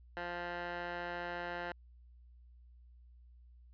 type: tone with band-pass filter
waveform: 15% pulse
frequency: 174.61 Hz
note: F3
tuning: in tune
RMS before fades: -41 dBFS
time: 0.17-1.72 s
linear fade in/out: 0 ms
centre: 1300 Hz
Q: 1.4
effects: added 60 Hz sine -56 dBFS peak until 3.73 s + resampled to 11025 Hz